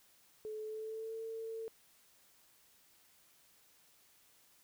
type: tone with pitch glide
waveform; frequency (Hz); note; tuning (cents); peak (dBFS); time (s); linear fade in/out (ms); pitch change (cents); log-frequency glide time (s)
sine; 431.5 to 449; A4 to A4; -34 to +35; -40; 0.45-1.68; 0; +69; 0.64-1.16
effects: white hiss -67 dBFS RMS until 4.63 s